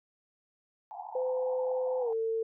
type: band-pass noise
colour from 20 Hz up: white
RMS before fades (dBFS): -43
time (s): 0.91-2.13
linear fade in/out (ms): 0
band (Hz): 720 to 920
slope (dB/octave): 96
type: tone with pitch glide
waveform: sine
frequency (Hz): 510 to 449.1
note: C5 to A4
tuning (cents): -44 to +35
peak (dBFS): -28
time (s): 1.15-2.43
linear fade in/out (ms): 5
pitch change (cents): -221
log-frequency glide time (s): 2-2.11
effects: none